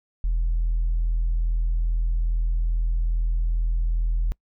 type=tone; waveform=sine; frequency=41.2 Hz; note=E1; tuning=in tune; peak=-18 dBFS; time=0.24-4.32 s; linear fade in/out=0 ms; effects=noise-tail reverb RT60 0.1 s tail -26 dB re dry + tanh soft clip ceiling -17 dBFS